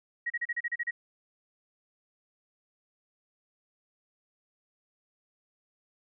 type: tone bursts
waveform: sine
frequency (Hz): 1900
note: A#6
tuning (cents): +33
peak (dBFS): -28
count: 9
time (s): 0.26-0.91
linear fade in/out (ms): 10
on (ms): 42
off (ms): 34
effects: none